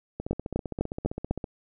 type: two click trains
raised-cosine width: 2 ms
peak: -19 / -12 dBFS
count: 20 / 5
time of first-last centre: 0.2-1.442 / 0.31-1.31 s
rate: 15.3 / 4 Hz
effects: none